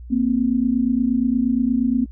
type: tone pair together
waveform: sine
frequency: 233.1 / 261.6 Hz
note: A#3 / C4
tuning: 0 / 0 cents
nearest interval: major second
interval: 200 cents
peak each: -19 dBFS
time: 0.1-2.06 s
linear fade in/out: 20 ms
effects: added 60 Hz sine -34 dBFS peak until 2.11 s